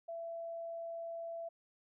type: tone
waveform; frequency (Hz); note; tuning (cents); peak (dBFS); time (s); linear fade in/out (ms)
sine; 669; E5; +25; -40; 0.08-1.49; 10
effects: none